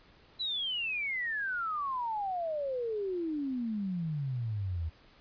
sine exponential sweep, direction down, 4023 to 77.78 Hz, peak -31 dBFS, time 0.39-4.9 s, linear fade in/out 20 ms, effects pink hiss -60 dBFS RMS until 5.2 s + resampled to 11025 Hz

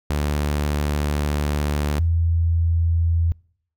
sawtooth / sine tone pair in turn, 73.6 / 83.48 Hz, D2 / E2, +4 / +22 cents, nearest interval major second, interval 218 cents, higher second, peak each -16 dBFS, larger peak neither, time 0.1-1.99 / 1.99-3.32 s, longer first, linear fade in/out 0 ms, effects noise-tail reverb RT60 0.6 s tail -26 dB re dry

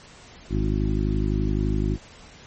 harmonic tone with a mistuned harmonic, 51.8 Hz, G#1, 4 cents flat, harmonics 1 / 2 / 3 / 4 / 5 / 6 / 7, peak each -24 / -27 / -29 / -30 / -31 / -32 / -32 dBFS, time 0.49-1.98 s, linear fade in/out 50 ms, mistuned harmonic 7, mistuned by -18 cents, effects pink hiss -47 dBFS RMS until 2.46 s + MP3 32 kbps

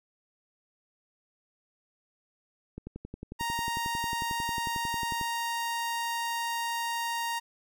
click train, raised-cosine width 3 ms, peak -26 dBFS, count 28, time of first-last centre 2.78-5.212 s, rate 11.1 Hz
sawtooth tone, 932.3 Hz, A#5, in tune, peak -26 dBFS, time 3.39-7.4 s, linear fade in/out 20 ms
effects none

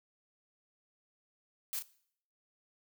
blue noise with echo, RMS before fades -37 dBFS, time 1.73-1.79 s, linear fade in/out 0 ms, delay 34 ms, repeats 1, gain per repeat -7 dB, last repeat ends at 1.824 s, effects noise-tail reverb RT60 0.6 s tail -19 dB re dry

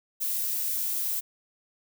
violet noise, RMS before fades -29 dBFS, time 0.2-1.21 s, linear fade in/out 20 ms, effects none

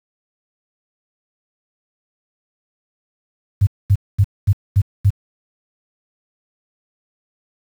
sine tone bursts, 99 Hz, G2, 18 cents sharp, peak -8 dBFS, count 6, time 3.61-5.102 s, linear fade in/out 10 ms, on 57 ms, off 230 ms, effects high-pass 60 Hz 12 dB/octave + 7-bit

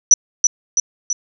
sine tone with echo, 5920 Hz, F#8, in tune, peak -4 dBFS, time 0.11-0.14 s, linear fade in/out 2 ms, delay 330 ms, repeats 3, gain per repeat -4 dB, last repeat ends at 1.13 s, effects none

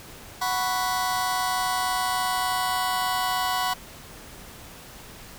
sawtooth chord, F# suspended fourth, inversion none, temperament just, 740 / 986.7 / 1110 Hz, F#5 / B5 / C#6, 0 / -2 / +2 cents, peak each -23 / -24 / -25 dBFS, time 0.41-3.74 s, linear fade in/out 10 ms, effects pink hiss -44 dBFS RMS until 5.38 s

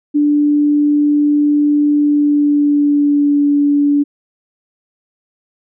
sine tone with pitch glide, 293.7 to 288.2 Hz, D4 to D4, 0 to -33 cents, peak -9 dBFS, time 0.14-4.04 s, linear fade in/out 20 ms, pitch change -33 cents, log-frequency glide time 1.94-3.45 s, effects none

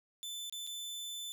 sawtooth tone with dropouts, 3520 Hz, A7, in tune, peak -37 dBFS, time 0.23-1.32 s, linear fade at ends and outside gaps 0 ms, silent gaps 0.497-0.525 / 0.667-0.673 s, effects none

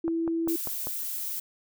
sine tone, 330.5 Hz, E4, 5 cents sharp, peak -25 dBFS, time 0.04-0.56 s, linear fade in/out 5 ms
click train, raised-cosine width 1 ms, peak -22 dBFS, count 5, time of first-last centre 0.08-0.871 s, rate 5.06 Hz
violet noise, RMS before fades -33 dBFS, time 0.48-1.4 s, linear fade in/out 5 ms
effects none

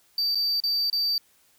triangle tone with dropouts, 4638 Hz, D8, 22 cents flat, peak -21 dBFS, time 0.18-1.18 s, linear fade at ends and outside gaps 2 ms, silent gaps 0.348-0.354 / 0.602-0.637 / 0.9-0.928 s, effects white hiss -62 dBFS RMS until 1.58 s

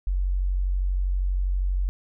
sine tone, 46.25 Hz, F#1, in tune, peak -21 dBFS, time 0.07-1.89 s, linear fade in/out 0 ms, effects none

